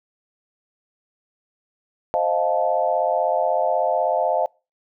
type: chord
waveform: sine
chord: F dominant seventh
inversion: second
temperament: equal with one note detuned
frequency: 523.3 / 622.3 / 698.5 / 872.9 Hz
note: C5 / Eb5 / F5 / A5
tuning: 0 / 0 / 0 / -14 cents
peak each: -25 / -22 / -22 / -25 dBFS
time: 2.14-4.46 s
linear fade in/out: 0 ms
effects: noise-tail reverb RT60 0.3 s tail -26 dB re dry